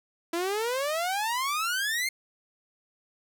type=exponential sweep; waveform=sawtooth; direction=up; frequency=329.6 to 2151 Hz; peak=-23 dBFS; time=0.33-2.09 s; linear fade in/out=5 ms; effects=none